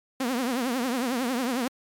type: tone with vibrato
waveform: sawtooth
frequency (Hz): 249.8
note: B3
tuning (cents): +20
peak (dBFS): -21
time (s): 0.2-1.68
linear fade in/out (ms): 5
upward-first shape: triangle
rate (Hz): 11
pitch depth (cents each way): 170
effects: MP3 96 kbps